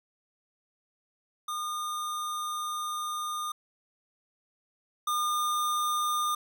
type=tone pair in turn; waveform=square; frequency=1217 / 1211.7 Hz; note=D#6 / D#6; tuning=-39 / -46 cents; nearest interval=unison; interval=7 cents; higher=first; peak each=-32 / -27 dBFS; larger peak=second; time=1.48-3.52 / 5.07-6.35 s; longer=first; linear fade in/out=5 ms; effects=none